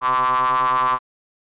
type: ring-modulated tone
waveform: square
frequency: 64.4 Hz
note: C2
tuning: 27 cents flat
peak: -14 dBFS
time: 0.01-0.99 s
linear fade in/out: 50 ms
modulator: 1090 Hz
effects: resampled to 8000 Hz